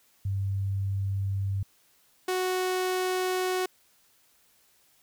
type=tone pair in turn; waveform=sine / sawtooth; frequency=98 / 369.2 Hz; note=G2 / F#4; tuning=0 / -4 cents; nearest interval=octave + major seventh; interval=2296 cents; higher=second; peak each=-26 / -22 dBFS; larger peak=second; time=0.25-1.63 / 2.28-3.66 s; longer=neither; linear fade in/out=5 ms; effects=white hiss -64 dBFS RMS until 5.02 s